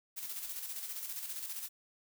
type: noise with tremolo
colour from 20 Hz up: blue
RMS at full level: -40 dBFS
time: 0.16-1.69 s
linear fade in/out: 20 ms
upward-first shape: square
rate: 15 Hz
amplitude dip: 45%
effects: none